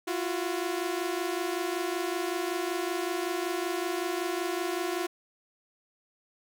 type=tone pair together; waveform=sawtooth; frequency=339.5 / 364.8 Hz; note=F4 / F#4; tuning=-49 / -24 cents; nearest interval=minor second; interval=125 cents; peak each=-28 dBFS; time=0.07-5.07 s; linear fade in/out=10 ms; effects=none